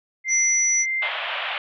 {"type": "tone with tremolo", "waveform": "sine", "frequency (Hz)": 2090, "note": "C7", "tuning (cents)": -2, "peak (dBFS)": -21, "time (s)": [0.24, 1.11], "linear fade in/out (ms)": 50, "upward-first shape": "triangle", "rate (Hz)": 1.7, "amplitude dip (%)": 30}
{"type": "tone", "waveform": "sine", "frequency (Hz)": 5910, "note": "F#8", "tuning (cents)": -3, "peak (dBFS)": -18, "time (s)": [0.28, 0.86], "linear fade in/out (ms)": 50}
{"type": "band-pass noise", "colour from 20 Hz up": "white", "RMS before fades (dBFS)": -28, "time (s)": [1.02, 1.58], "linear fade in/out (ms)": 2, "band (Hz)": [580, 3300], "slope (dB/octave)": 48}
{"effects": []}